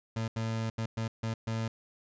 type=tone bursts at uneven times; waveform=30% pulse; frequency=112.3 Hz; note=A2; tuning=36 cents sharp; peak=-28 dBFS; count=6; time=0.16-0.28 / 0.36-0.7 / 0.78-0.86 / 0.97-1.08 / 1.23-1.34 / 1.47-1.68 s; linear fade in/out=5 ms; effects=resampled to 16000 Hz